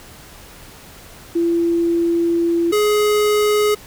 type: tone pair in turn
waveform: sine / square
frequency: 338.6 / 419.6 Hz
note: E4 / G#4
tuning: +46 / +18 cents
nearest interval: major third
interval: 372 cents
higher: second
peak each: -14 dBFS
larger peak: neither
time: 1.35-2.72 / 2.72-3.75 s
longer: first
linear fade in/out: 10 ms
effects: pink hiss -41 dBFS RMS until 3.86 s